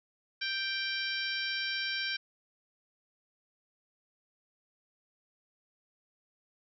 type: harmonic tone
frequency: 784 Hz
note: G5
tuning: in tune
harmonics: 2 / 3 / 4 / 5 / 6 / 7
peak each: -36 / -38 / -39 / -40 / -41 / -41 dBFS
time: 0.41-2.17 s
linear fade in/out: 10 ms
effects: none